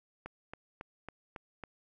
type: click train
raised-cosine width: 0.5 ms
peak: -27 dBFS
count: 6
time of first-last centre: 0.26-1.637 s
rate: 3.63 Hz
effects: none